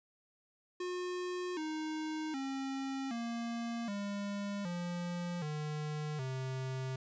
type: tone with pitch steps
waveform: square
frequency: 360 / 311.6 / 269.7 / 233.4 / 202 / 174.88 / 151.36 / 131.01 Hz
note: F#4 / D#4 / C#4 / A#3 / G#3 / F3 / D#3 / C3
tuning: -47 / +3 / -47 / +2 / -48 / +3 / -47 / +3 cents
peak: -37 dBFS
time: 0.8-6.96 s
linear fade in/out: 5 ms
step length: 770 ms
effects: resampled to 16000 Hz + 12-bit